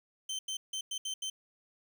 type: tone bursts at uneven times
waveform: 25% pulse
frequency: 3096 Hz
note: G7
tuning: 22 cents flat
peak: -31 dBFS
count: 6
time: 0.29-0.39 / 0.48-0.57 / 0.73-0.81 / 0.91-0.98 / 1.05-1.14 / 1.22-1.3 s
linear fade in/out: 5 ms
effects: none